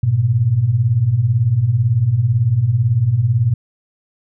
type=beating tone pair; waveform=sine; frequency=102.8 / 120.8 Hz; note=G#2 / B2; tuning=-17 / -38 cents; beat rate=18 Hz; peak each=-18 / -13 dBFS; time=0.03-3.54 s; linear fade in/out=5 ms; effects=none